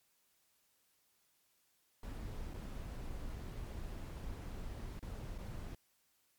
brown noise with dropouts, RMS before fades -44 dBFS, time 2.03-5.75 s, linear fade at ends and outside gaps 2 ms, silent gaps 2.537-2.541 / 4.993-5.026 / 5.38-5.385 s, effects white hiss -75 dBFS RMS until 6.38 s + MP3 96 kbps

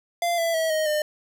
square tone with pitch steps, 690 / 667.7 / 646 / 625.1 / 604.9 Hz, F5 / E5 / E5 / D#5 / D#5, -21 / +22 / -35 / +8 / -49 cents, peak -22 dBFS, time 0.22-1.02 s, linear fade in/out 2 ms, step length 160 ms, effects none

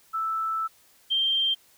sine tone pair in turn, 1318.5 / 3161 Hz, E6 / G7, 0 / +14 cents, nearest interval octave + minor third, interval 1514 cents, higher second, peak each -25 / -21 dBFS, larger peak second, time 0.13-0.68 / 1.1-1.55 s, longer first, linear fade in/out 20 ms, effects white hiss -59 dBFS RMS until 1.77 s

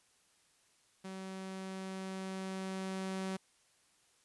sawtooth tone with level ramp, 190 Hz, F#3, 46 cents sharp, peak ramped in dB -39 to -32 dBFS, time 1.04-3.37 s, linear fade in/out 10 ms, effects white hiss -70 dBFS RMS until 4.24 s + resampled to 24000 Hz

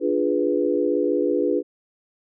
sine chord, D diminished seventh, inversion none, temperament equal, 293.7 / 349.2 / 415.3 / 493.9 Hz, D4 / F4 / Ab4 / Cb5, 0 / 0 / 0 / 0 cents, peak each -24 dBFS, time 0-1.63 s, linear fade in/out 50 ms, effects none

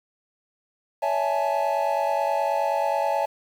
triangle chord, A major seventh, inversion first, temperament equal with one note detuned, 563.4 / 659.3 / 830.6 / 880 Hz, C#5 / E5 / G#5 / A5, +28 / 0 / 0 / 0 cents, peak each -25 dBFS, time 1.02-3.26 s, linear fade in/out 10 ms, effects 8-bit

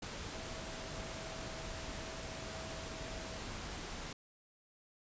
sine tone in noise, 647 Hz, E5, 32 cents flat, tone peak -51 dBFS, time 0.34-3.38 s, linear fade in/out 5 ms, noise pink, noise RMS -44 dBFS, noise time 0.02-4.13 s, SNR -10 dB, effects resampled to 16000 Hz

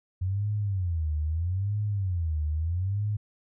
sine tone with vibrato, 89.3 Hz, F2, 39 cents sharp, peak -25 dBFS, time 0.21-3.17 s, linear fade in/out 10 ms, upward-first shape sine, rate 0.78 Hz, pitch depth 280 cents each way, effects none

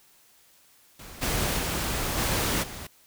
pink noise with level steps, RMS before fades -44 / -27 / -29 / -26 / -39 dBFS, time 0.99-2.87 s, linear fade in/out 5 ms, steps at 1.21 / 1.58 / 2.17 / 2.62 s, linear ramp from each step 20 ms, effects white hiss -59 dBFS RMS until 3.06 s

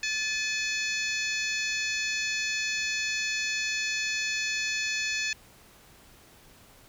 harmonic tone with a mistuned harmonic, 868 Hz, A5, 24 cents flat, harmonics 2 / 3 / 4 / 5 / 6 / 7 / 8, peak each -33 / -31 / -39 / -36 / -40 / -39 / -39 dBFS, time 0.03-5.33 s, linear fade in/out 2 ms, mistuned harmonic 3, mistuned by -50 cents, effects pink hiss -55 dBFS RMS until 6.88 s

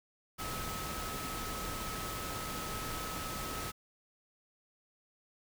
sine tone in noise, 1288 Hz, E6, 41 cents flat, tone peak -43 dBFS, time 0.38-3.72 s, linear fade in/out 20 ms, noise pink, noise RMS -40 dBFS, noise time 0.38-3.72 s, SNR -6 dB, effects none

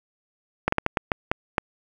slowing click train, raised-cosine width 0.5 ms, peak -5 dBFS, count 8, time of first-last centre 0.68-1.582 s, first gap 44 ms, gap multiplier 1.35, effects 7-bit

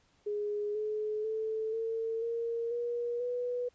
sine tone with pitch steps, 415.3 / 427 / 439 / 451.3 / 464 / 477.1 / 490.5 Hz, G#4 / G#4 / A4 / A4 / A#4 / A#4 / B4, 0 / +48 / -4 / +44 / -8 / +40 / -12 cents, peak -31 dBFS, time 0.26-3.69 s, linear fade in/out 10 ms, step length 490 ms, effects pink hiss -69 dBFS RMS until 3.74 s + resampled to 16000 Hz

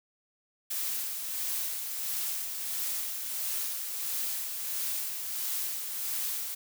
blue noise with tremolo, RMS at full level -32 dBFS, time 0.7-6.55 s, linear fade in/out 10 ms, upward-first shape sine, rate 1.5 Hz, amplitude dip 40%, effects none

